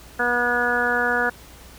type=harmonic tone; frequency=242.4 Hz; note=B3; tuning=32 cents flat; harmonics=1 / 2 / 3 / 4 / 5 / 6 / 7; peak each=-31 / -26 / -27 / -30 / -31 / -22 / -25 dBFS; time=0.19-1.3 s; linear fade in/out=10 ms; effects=added 60 Hz sine -46 dBFS peak until 1.78 s + pink hiss -46 dBFS RMS until 1.78 s